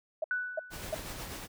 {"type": "tone bursts", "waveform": "sine", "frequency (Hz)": 632, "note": "D#5", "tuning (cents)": 27, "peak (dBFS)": -28, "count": 3, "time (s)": [0.22, 0.946], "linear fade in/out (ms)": 5, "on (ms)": 22, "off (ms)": 330}
{"type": "tone with exponential decay", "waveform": "sine", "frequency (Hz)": 1486, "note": "F#6", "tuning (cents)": 7, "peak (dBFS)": -27, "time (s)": [0.31, 1.05], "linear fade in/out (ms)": 1, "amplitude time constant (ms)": 160}
{"type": "noise with tremolo", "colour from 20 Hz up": "pink", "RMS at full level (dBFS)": -40, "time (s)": [0.7, 1.48], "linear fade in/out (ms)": 50, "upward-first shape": "sine", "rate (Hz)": 8.2, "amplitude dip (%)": 35}
{"effects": []}